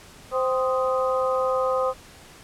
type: harmonic tone with a mistuned harmonic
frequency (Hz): 260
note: C4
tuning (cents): -11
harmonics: 2 / 3 / 4 / 5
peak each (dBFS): -22 / -32 / -30 / -27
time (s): 0.31-1.94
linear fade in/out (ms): 50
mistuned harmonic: 5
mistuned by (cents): -71
effects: pink hiss -47 dBFS RMS until 2.43 s + low-pass 11000 Hz 12 dB/octave